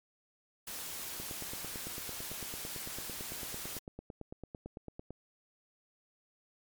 white noise, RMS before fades -42 dBFS, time 0.67-3.79 s, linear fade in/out 5 ms
click train, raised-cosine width 2 ms, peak -30 dBFS, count 36, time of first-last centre 1.2-5.106 s, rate 8.96 Hz
effects MP3 96 kbps

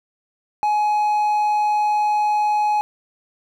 triangle tone, 841 Hz, G#5, 22 cents sharp, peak -14 dBFS, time 0.63-2.81 s, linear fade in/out 0 ms, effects none

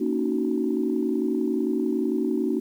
sine chord, D# minor seventh, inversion second, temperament just, 233.3 / 280 / 311.1 / 373.4 Hz, A#3 / C#4 / D#4 / F#4, +2 / +18 / 0 / +16 cents, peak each -27 dBFS, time 0-2.6 s, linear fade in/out 10 ms, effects tanh soft clip ceiling -12 dBFS + 9-bit

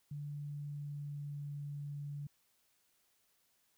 sine tone with pitch glide, 145.8 to 144.29 Hz, D3 to D3, -12 to -30 cents, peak -40 dBFS, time 0.11-2.27 s, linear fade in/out 5 ms, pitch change -18 cents, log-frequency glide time 0.29-1.53 s, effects white hiss -75 dBFS RMS until 3.77 s

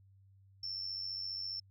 sine tone with amplitude modulation, 5380 Hz, E8, 34 cents sharp, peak -34 dBFS, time 0.63-1.6 s, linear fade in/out 5 ms, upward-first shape sine, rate 94.8 Hz, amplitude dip 65%, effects tanh soft clip ceiling -31 dBFS + added 97 Hz sine -60 dBFS peak until 1.7 s

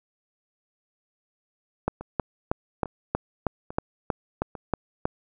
two click trains, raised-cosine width 1 ms, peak -22 / -9 dBFS, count 4 / 11, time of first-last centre 2.01-4.552 / 1.88-5.055 s, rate 1.18 / 3.15 Hz, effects none

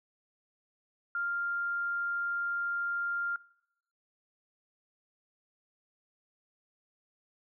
sine tone, 1396.9 Hz, F6, in tune, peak -30 dBFS, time 1.15-3.36 s, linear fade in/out 2 ms, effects noise-tail reverb RT60 0.8 s tail -22 dB re dry

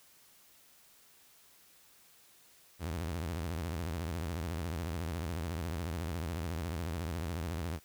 sawtooth tone with vibrato, 83.1 Hz, E2, 15 cents sharp, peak -31 dBFS, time 2.79-7.8 s, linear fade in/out 50 ms, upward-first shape sine, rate 14 Hz, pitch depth 190 cents each way, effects white hiss -62 dBFS RMS until 7.84 s

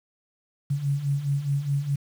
sine beating tone pair, 137.8 / 142.6 Hz, C#3 / C#3, -10 / +49 cents, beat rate 4.8 Hz, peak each -29 / -24 dBFS, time 0.7-1.96 s, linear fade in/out 10 ms, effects 8-bit

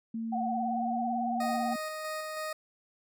sine tone with pitch glide, 226.4 to 233.6 Hz, A3 to A#3, +50 to +4 cents, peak -32 dBFS, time 0.14-1.76 s, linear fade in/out 5 ms, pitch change +54 cents, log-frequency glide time 0.41-1.06 s
sine tone with vibrato, 740 Hz, F#5, in tune, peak -30 dBFS, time 0.32-1.74 s, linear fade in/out 10 ms, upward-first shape sine, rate 18 Hz, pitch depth 69 cents each way
20% pulse tone with tremolo, 622.3 Hz, D#5, in tune, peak -29 dBFS, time 1.4-2.53 s, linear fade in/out 5 ms, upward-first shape square, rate 3.1 Hz, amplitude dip 25%
effects none

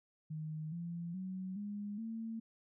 sine tone with pitch steps, 155.56 / 170.62 / 187.14 / 205.3 / 225.1 Hz, D#3 / F3 / F#3 / G#3 / A3, 0 / -40 / +20 / -20 / +40 cents, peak -39 dBFS, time 0.3-2.4 s, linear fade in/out 10 ms, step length 420 ms, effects none

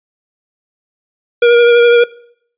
square tone with vibrato, 475.2 Hz, A#4, 33 cents sharp, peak -6 dBFS, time 1.42-2.04 s, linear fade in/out 5 ms, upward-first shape sine, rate 12 Hz, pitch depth 16 cents each way, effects noise-tail reverb RT60 0.6 s tail -20 dB re dry + resampled to 8000 Hz

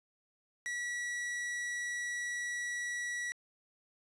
45% pulse tone, 1937 Hz, B6, 34 cents flat, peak -35 dBFS, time 0.66-3.32 s, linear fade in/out 0 ms, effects resampled to 22050 Hz + 11-bit

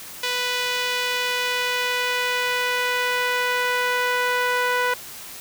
sawtooth tone with band-pass filter sweep, 494.3 Hz, B4, 1 cent sharp, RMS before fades -23 dBFS, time 0.23-4.94 s, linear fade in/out 5 ms, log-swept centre 3300 to 1500 Hz, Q 1.1, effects white hiss -38 dBFS RMS until 5.4 s

